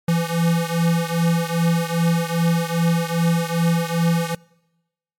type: beating tone pair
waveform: square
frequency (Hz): 167 / 169.5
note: E3 / E3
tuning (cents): +23 / +49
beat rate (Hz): 2.5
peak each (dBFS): -20 / -22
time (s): 0.08-4.35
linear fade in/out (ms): 5
effects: noise-tail reverb RT60 1.0 s tail -26 dB re dry + MP3 64 kbps